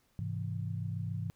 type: chord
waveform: sine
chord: Ab augmented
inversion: none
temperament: equal with one note detuned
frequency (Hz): 103.83 / 130.81 / 165.29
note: Ab2 / C3 / E3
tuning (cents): 0 / 0 / +5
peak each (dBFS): -36 / -40 / -39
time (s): 0.19-1.3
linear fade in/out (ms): 0
effects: pink hiss -72 dBFS RMS until 1.35 s